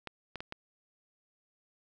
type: clicks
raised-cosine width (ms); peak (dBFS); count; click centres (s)
0.3; -23; 4; 0.073 / 0.357 / 0.405 / 0.524
effects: none